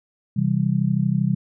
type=chord; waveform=sine; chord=C major; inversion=none; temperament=just; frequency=130.81 / 163.52 / 196.22 Hz; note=C3 / E3 / G3; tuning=0 / -14 / +2 cents; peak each=-22 dBFS; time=0.36-1.35 s; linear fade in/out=10 ms; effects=none